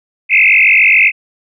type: tone with frequency modulation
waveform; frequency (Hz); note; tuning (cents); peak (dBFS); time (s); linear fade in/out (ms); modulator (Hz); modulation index
sine; 2361; D7; +9; -5; 0.29-1.12; 50; 47.2; 6.2
effects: none